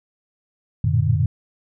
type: tone cluster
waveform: sine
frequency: 91.7 / 111 / 118.3 / 148.9 Hz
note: F#2 / A2 / A#2 / D3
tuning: -15 / +16 / +26 / +24 cents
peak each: -21 dBFS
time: 0.84-1.26 s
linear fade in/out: 5 ms
effects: none